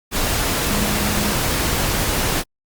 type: tone in noise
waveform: sine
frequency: 205.7 Hz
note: G#3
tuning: 16 cents flat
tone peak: -24 dBFS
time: 0.66-1.34 s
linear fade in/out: 50 ms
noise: pink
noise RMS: -20 dBFS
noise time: 0.11-2.44 s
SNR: -7 dB
effects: Opus 48 kbps